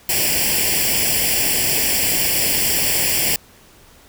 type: noise with comb filter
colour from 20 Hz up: white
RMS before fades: -18 dBFS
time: 0.09-3.36 s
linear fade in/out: 2 ms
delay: 0.39 ms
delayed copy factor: +0.85
effects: pink hiss -48 dBFS RMS until 4.08 s